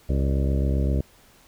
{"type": "harmonic tone with a mistuned harmonic", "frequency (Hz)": 67.8, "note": "C#2", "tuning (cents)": -38, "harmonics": [1, 2, 3, 4, 5, 6, 7, 8, 9], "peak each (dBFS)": [-21, -27, -31, -33, -35, -37, -38, -39, -40], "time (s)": [0.09, 1.01], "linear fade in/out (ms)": 5, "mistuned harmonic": 8, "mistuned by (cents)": 72, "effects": ["pink hiss -55 dBFS RMS until 1.47 s"]}